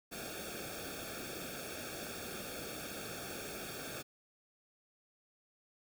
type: noise with comb filter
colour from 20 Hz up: pink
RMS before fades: -44 dBFS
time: 0.11-4.03 s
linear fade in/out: 20 ms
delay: 1 ms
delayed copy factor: -1
effects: none